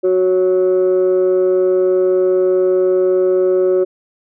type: tone pair together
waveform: sine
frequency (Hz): 369.5 / 554.4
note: F#4 / C#5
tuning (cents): -2 / 0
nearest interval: perfect fifth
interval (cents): 702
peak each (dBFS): -10 / -16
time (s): 0.03-3.85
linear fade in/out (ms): 20
effects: tanh soft clip ceiling -7 dBFS